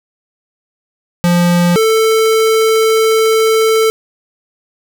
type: tone pair in turn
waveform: square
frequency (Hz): 174.61 / 443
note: F3 / A4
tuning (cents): 0 / +12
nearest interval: octave + major third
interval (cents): 1612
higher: second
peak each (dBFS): -9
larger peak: neither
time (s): 1.24-1.76 / 1.76-3.9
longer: second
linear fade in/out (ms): 0
effects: none